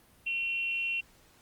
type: tone with frequency modulation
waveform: sine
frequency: 2736 Hz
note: F7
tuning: 36 cents flat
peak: -29 dBFS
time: 0.26-1.01 s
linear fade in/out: 10 ms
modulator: 322 Hz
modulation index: 0.34
effects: pink hiss -61 dBFS RMS until 1.41 s + Opus 32 kbps